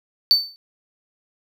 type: tone with exponential decay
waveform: triangle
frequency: 4536 Hz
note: C#8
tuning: 39 cents sharp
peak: -7 dBFS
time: 0.31-0.56 s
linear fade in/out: 0 ms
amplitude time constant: 53 ms
effects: none